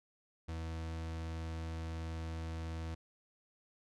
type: tone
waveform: 40% pulse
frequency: 81.4 Hz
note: E2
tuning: 21 cents flat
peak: -38 dBFS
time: 0.48-2.95 s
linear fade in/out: 10 ms
effects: low-pass 7000 Hz 12 dB/octave

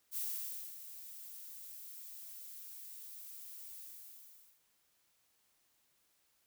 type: noise with ADSR envelope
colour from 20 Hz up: violet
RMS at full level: -38 dBFS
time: 0.11-4.62 s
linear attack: 59 ms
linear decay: 570 ms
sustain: -12 dB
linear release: 830 ms
effects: white hiss -75 dBFS RMS until 6.46 s

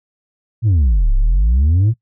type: exponential two-way sweep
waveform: sine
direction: down then up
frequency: 121 to 31.74 to 119.2 Hz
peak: -7 dBFS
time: 0.62-1.94 s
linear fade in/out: 50 ms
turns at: 1.14 s
effects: noise-tail reverb RT60 0.1 s tail -21 dB re dry + tanh soft clip ceiling -9 dBFS

